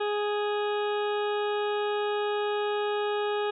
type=harmonic tone; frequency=415.3 Hz; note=G#4; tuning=in tune; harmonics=1 / 2 / 3 / 4 / 6 / 7 / 8 / 9; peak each=-27 / -33 / -37 / -39 / -43 / -44 / -45 / -46 dBFS; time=0-3.51 s; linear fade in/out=10 ms; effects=none